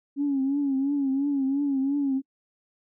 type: tone with vibrato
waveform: sine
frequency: 276.6 Hz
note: C#4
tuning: 4 cents flat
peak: -21 dBFS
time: 0.16-2.22 s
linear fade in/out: 50 ms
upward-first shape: triangle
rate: 2.9 Hz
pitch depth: 86 cents each way
effects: noise-tail reverb RT60 0.1 s tail -25 dB re dry + tanh soft clip ceiling -17 dBFS